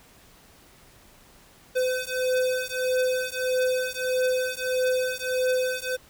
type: beating tone pair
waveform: square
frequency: 508 / 509.6 Hz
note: B4 / C5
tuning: +49 / -46 cents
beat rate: 1.6 Hz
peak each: -27 dBFS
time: 1.75-5.97 s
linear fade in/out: 20 ms
effects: pink hiss -54 dBFS RMS until 6.09 s